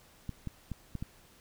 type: clicks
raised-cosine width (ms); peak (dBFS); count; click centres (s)
5; -24; 5; 0.293 / 0.473 / 0.717 / 0.953 / 1.025
effects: pink hiss -60 dBFS RMS until 1.4 s